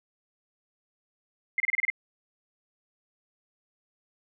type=tone bursts; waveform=sine; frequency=2096 Hz; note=C7; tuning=2 cents sharp; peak=-22 dBFS; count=7; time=1.58-1.901 s; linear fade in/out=2 ms; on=21 ms; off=29 ms; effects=none